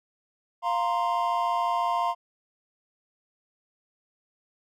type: chord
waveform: triangle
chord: F suspended fourth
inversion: none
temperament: equal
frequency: 698.5 / 932.3 / 1046.5 Hz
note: F5 / Bb5 / C6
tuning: 0 / 0 / 0 cents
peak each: -26 dBFS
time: 0.62-2.15 s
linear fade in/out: 50 ms
effects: none